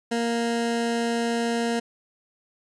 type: tone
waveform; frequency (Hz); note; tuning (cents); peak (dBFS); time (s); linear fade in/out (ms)
20% pulse; 233.4; A#3; +2; -18; 0.11-1.8; 10
effects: resampled to 22050 Hz

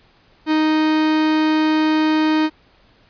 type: tone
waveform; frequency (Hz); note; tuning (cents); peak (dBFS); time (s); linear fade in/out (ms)
45% pulse; 311.1; D#4; 0; -14; 0.46-2.5; 50
effects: pink hiss -54 dBFS RMS until 3.09 s + resampled to 11025 Hz

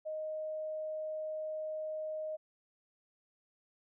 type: tone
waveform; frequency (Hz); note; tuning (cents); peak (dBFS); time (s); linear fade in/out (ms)
sine; 622.3; D#5; 0; -36; 0.05-2.37; 20
effects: none

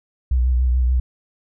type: tone with vibrato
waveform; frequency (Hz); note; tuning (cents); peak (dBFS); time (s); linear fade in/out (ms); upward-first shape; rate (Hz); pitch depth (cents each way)
sine; 62.5; B1; +21; -14; 0.31-1; 5; sine; 6.9; 46
effects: none

